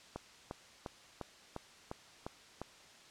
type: click train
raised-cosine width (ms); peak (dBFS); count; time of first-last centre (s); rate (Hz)
1; -26; 8; 0.16-2.616; 2.85
effects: white hiss -58 dBFS RMS until 3.1 s + low-pass 6000 Hz 12 dB/octave